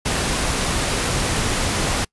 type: noise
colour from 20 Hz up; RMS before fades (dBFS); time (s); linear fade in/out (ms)
pink; -21; 0.05-2.05; 10
effects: noise-tail reverb RT60 0.1 s tail -26 dB re dry + resampled to 24000 Hz